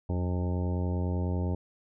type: harmonic tone with a mistuned harmonic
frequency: 90 Hz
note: F#2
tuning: 47 cents flat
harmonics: 1 / 2 / 3 / 4 / 5 / 6 / 7 / 9 / 10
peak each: -28 / -34 / -38 / -40 / -42 / -44 / -45 / -47 / -48 dBFS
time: 0.09-1.55 s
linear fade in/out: 5 ms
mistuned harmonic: 1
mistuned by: -80 cents
effects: none